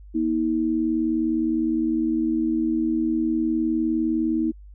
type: tone pair together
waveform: sine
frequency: 238.8 / 318.5 Hz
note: A#3 / D#4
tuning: +42 / +41 cents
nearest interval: perfect fourth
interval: 499 cents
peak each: -25 / -21 dBFS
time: 0.14-4.52 s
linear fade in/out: 20 ms
effects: added 50 Hz sine -41 dBFS peak until 4.74 s